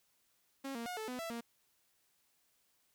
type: tone with pitch steps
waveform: sawtooth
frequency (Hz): 272.1 / 232.9 / 721 / 436.9 / 250.8 / 664 / 233.7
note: C#4 / A#3 / F#5 / A4 / B3 / E5 / A#3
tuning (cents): -32 / -1 / -45 / -12 / +27 / +12 / +5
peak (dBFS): -36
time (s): 0.64-1.41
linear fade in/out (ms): 10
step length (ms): 110
effects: white hiss -75 dBFS RMS until 2.94 s